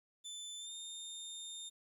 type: tone with pitch glide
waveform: 25% pulse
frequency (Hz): 3520 to 3640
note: A7 to A#7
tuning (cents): 0 to -42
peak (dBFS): -40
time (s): 0.24-1.7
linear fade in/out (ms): 20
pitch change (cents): +58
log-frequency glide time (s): 0.58-0.73
effects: 12-bit